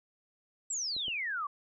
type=exponential sweep; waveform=sine; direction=down; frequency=7890 to 1108.7 Hz; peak=-32 dBFS; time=0.7-1.47 s; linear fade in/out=5 ms
type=clicks; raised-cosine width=2 ms; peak=-36 / -33 dBFS; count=2; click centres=0.965 / 1.082 s
effects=none